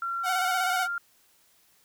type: tone with pitch glide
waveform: sine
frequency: 1369 to 1395.3 Hz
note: F6 to F6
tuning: -35 to -2 cents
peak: -28 dBFS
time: 0.02-0.98 s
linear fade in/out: 2 ms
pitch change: +33 cents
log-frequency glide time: 0.2-0.81 s
type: tone with vibrato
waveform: sawtooth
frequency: 740 Hz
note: F#5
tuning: in tune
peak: -22 dBFS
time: 0.23-0.88 s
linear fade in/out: 50 ms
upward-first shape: square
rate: 16 Hz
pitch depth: 34 cents each way
effects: white hiss -63 dBFS RMS until 1.84 s